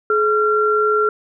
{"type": "tone pair together", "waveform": "sine", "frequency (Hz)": [425.2, 1371], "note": ["G#4", "F6"], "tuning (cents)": [41, -32], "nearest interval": "octave + minor sixth", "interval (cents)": 2027, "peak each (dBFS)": -16, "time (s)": [0.1, 1.09], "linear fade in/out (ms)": 2, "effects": []}